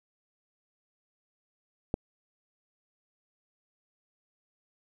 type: click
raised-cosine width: 2 ms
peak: -14 dBFS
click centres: 1.941 s
effects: 9-bit